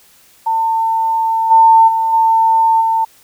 sine tone with level steps, 899 Hz, A5, 37 cents sharp, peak -12 / -4 / -12 / -8 / -11 dBFS, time 0.46-3.05 s, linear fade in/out 10 ms, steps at 1.5 / 1.87 / 2.12 / 2.8 s, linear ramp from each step 20 ms, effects white hiss -48 dBFS RMS until 3.23 s

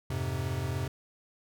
square chord, F minor, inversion none, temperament equal, 87.31 / 103.83 / 130.81 Hz, F2 / Ab2 / C3, 0 / 0 / 0 cents, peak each -36 / -37 / -34 dBFS, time 0.1-0.88 s, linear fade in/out 5 ms, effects none

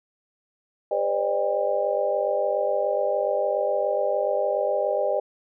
sine tone cluster, 404.2 / 505 / 555 / 602 / 801 Hz, G#4 / B4 / C#5 / D5 / G5, -47 / +39 / +2 / +43 / +37 cents, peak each -31 / -27 / -30 / -24 / -30 dBFS, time 0.91-5.2 s, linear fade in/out 5 ms, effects none

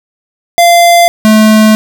square tone pair in turn, 690 / 216.4 Hz, F5 / A3, -21 / -29 cents, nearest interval octave + minor sixth, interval 2008 cents, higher first, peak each -3 dBFS, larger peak neither, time 0.58-1.08 / 1.25-1.75 s, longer neither, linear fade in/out 0 ms, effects none

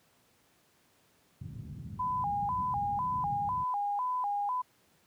white low-pass noise, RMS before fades -39 dBFS, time 1.41-3.64 s, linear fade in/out 5 ms, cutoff 160 Hz, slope 24 dB/octave
sine tone with vibrato, 904 Hz, A5, 47 cents sharp, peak -29 dBFS, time 1.99-4.62 s, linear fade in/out 10 ms, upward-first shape square, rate 2 Hz, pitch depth 180 cents each way
effects pink hiss -67 dBFS RMS until 5.06 s + high-pass 100 Hz 12 dB/octave

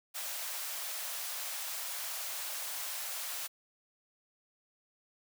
white high-pass noise, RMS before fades -39 dBFS, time 0.14-3.48 s, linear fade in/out 20 ms, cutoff 540 Hz, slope 48 dB/octave, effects none

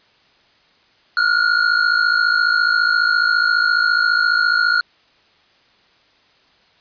square tone pair together, 1400 / 1454.6 Hz, F6 / F#6, +4 / -30 cents, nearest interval minor second, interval 66 cents, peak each -17 dBFS, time 1.17-4.81 s, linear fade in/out 2 ms, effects white hiss -55 dBFS RMS until 6.8 s + resampled to 11025 Hz

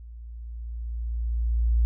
sine tone with level ramp, 57.7 Hz, A#1, 17 cents flat, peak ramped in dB -40 to -17 dBFS, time 0-1.85 s, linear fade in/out 0 ms, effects none

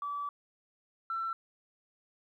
sine tone pair in turn, 1152 / 1342.5 Hz, D6 / E6, -34 / +31 cents, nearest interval minor third, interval 265 cents, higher second, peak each -33 / -31 dBFS, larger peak second, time 0.02-0.29 / 1.1-1.33 s, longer first, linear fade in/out 2 ms, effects tanh soft clip ceiling -27 dBFS + 12-bit

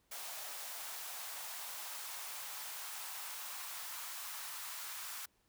white noise with high-pass filter sweep, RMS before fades -45 dBFS, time 0.11-5.26 s, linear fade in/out 10 ms, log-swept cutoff 700 to 1100 Hz, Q 1.8, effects pink hiss -75 dBFS RMS until 5.48 s

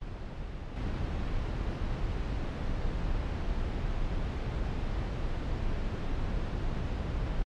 brown noise with level steps, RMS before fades -38 / -32 dBFS, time 0.01-7.43 s, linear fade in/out 10 ms, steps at 0.76 s, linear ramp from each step 2 ms, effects low-pass 4000 Hz 12 dB/octave + AAC 64 kbps

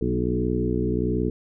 harmonic tone with a mistuned harmonic, 61.3 Hz, B1, 12 cents flat, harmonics 1 / 2 / 3 / 4 / 5 / 6 / 7, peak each -29 / -29 / -29 / -29 / -29 / -29 / -29 dBFS, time 0.01-1.3 s, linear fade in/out 5 ms, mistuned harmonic 4, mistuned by -29 cents, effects none

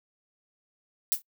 violet noise with exponential decay, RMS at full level -20 dBFS, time 1.12-1.22 s, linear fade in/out 0 ms, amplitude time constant 21 ms, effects noise-tail reverb RT60 0.1 s tail -25 dB re dry

